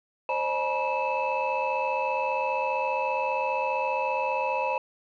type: tone cluster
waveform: sine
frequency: 528 / 603 / 857 / 966 / 2618 Hz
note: C5 / D5 / A5 / B5 / E7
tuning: +16 / +46 / -46 / -39 / -13 cents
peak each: -29 / -34 / -31 / -28 / -32 dBFS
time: 0.29-4.78 s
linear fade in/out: 2 ms
effects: tanh soft clip ceiling -17 dBFS